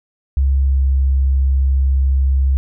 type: tone with pitch glide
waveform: sine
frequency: 67.8 to 67.1 Hz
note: C#2 to C2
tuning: -38 to +44 cents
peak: -11 dBFS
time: 0.37-2.57 s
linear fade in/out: 0 ms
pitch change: -18 cents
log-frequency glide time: 0.66-0.78 s
effects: none